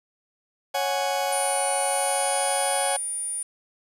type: chord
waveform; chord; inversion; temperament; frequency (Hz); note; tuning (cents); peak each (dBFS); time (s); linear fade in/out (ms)
40% pulse; C# suspended fourth; none; just; 554.4 / 739.2 / 831.5; C#5 / F#5 / G#5; 0 / -2 / +2; -27; 0.74-2.97; 10
type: tone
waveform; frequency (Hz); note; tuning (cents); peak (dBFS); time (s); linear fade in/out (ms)
sine; 9450; D9; +10; -27; 1.32-3.43; 5
effects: resampled to 32000 Hz + 8-bit